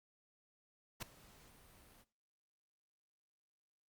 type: noise with ADSR envelope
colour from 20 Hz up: pink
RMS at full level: -40 dBFS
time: 1-2.05 s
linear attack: 23 ms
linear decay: 7 ms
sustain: -23 dB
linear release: 40 ms
effects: noise-tail reverb RT60 0.3 s tail -18 dB re dry + Opus 48 kbps